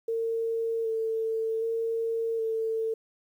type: tone with vibrato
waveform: sine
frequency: 451.1 Hz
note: A4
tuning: 43 cents sharp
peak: -26 dBFS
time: 0.08-2.94 s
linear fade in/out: 5 ms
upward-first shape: square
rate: 0.65 Hz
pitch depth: 16 cents each way
effects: 10-bit